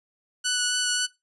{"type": "tone with vibrato", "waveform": "10% pulse", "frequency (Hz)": 1480, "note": "F#6", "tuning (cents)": 0, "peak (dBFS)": -14, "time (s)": [0.44, 1.07], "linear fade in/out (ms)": 20, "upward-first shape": "sine", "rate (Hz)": 3.7, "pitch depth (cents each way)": 10, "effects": ["noise-tail reverb RT60 0.2 s tail -18 dB re dry", "resampled to 24000 Hz"]}